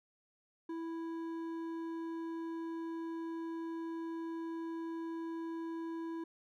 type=tone with hard clipping; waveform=sine; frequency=329.6 Hz; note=E4; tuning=in tune; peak=-40 dBFS; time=0.69-6.24 s; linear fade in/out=5 ms; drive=8 dB; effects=none